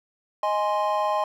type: chord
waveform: triangle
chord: Ab major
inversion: second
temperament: equal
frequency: 622.3 / 830.6 / 1046.5 Hz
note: Eb5 / Ab5 / C6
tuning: 0 / 0 / 0 cents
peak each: -24 dBFS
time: 0.43-1.24 s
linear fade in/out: 2 ms
effects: none